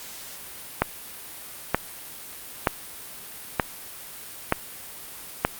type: click train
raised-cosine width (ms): 0.5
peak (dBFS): -3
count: 6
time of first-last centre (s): 0.82-5.45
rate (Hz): 1.08
effects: white hiss -40 dBFS RMS until 5.59 s + Opus 48 kbps